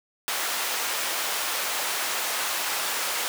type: high-pass noise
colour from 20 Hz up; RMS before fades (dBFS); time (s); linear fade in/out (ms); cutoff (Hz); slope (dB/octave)
pink; -28; 0.28-3.28; 0; 810; 12
effects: none